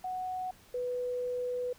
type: tone pair in turn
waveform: sine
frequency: 740 / 495 Hz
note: F#5 / B4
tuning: 0 / +4 cents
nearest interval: perfect fifth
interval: 696 cents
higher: first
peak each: -33 / -31 dBFS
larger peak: second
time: 0.04-0.51 / 0.74-1.73 s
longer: second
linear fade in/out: 5 ms
effects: pink hiss -59 dBFS RMS until 1.78 s